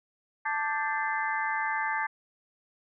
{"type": "harmonic tone with a mistuned harmonic", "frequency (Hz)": 293.7, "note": "D4", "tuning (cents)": 0, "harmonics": [3, 4, 5, 6, 7], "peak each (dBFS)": [-31, -35, -34, -34, -36], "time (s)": [0.45, 2.07], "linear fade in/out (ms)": 10, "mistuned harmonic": 5, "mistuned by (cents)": 130, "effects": []}